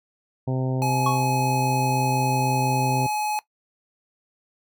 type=harmonic tone; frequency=130 Hz; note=C3; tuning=11 cents flat; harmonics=1 / 2 / 3 / 4 / 5 / 6 / 7; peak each=-23 / -29 / -33 / -35 / -37 / -39 / -40 dBFS; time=0.47-3.07 s; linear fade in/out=10 ms
type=tone; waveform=square; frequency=846 Hz; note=G#5; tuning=32 cents sharp; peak=-24 dBFS; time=0.82-3.39 s; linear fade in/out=0 ms
type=tone with exponential decay; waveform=triangle; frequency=1105 Hz; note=C#6; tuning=6 cents flat; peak=-17 dBFS; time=1.06-1.28 s; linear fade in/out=5 ms; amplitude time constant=46 ms
effects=noise-tail reverb RT60 0.1 s tail -18 dB re dry